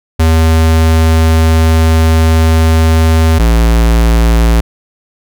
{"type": "tone pair in turn", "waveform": "square", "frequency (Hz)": [80.7, 56.95], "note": ["E2", "A#1"], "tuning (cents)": [-36, -40], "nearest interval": "tritone", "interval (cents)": 604, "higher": "first", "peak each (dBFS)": -6, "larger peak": "neither", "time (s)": [[0.19, 3.39], [3.39, 4.61]], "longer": "first", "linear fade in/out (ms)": 10, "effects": []}